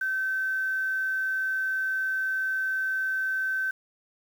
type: tone with quantisation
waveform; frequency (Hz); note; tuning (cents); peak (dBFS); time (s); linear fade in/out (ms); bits
sine; 1539; G6; -32; -25; 0.01-3.71; 5; 8
effects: none